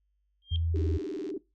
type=tone with exponential growth; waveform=sine; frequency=3200 Hz; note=G7; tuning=35 cents sharp; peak=-29 dBFS; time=0.42-0.56 s; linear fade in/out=1 ms; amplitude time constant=30 ms
type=tone; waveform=sine; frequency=82.8 Hz; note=E2; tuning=8 cents sharp; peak=-26 dBFS; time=0.51-0.98 s; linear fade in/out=10 ms
type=tone with vibrato; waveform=sine; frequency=342.7 Hz; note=F4; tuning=33 cents flat; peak=-32 dBFS; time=0.74-1.38 s; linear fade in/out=5 ms; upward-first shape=square; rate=20 Hz; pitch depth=220 cents each way
type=click train; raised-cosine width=0.2 ms; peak=-36 dBFS; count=47; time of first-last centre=0.76-1.302 s; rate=84.8 Hz
effects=noise-tail reverb RT60 0.2 s tail -17 dB re dry + added 50 Hz sine -70 dBFS peak until 1.54 s